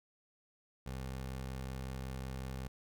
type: tone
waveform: 20% pulse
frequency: 65.41 Hz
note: C2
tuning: in tune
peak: -35 dBFS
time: 0.86-2.68 s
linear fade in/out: 5 ms
effects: none